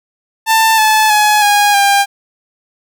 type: tone with pitch steps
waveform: sawtooth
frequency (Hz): 890 / 866.7 / 843.9 / 821.8 / 800.3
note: A5 / A5 / G#5 / G#5 / G5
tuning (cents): +20 / -26 / +27 / -18 / +36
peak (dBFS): -4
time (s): 0.46-2.06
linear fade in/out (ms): 50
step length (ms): 320
effects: none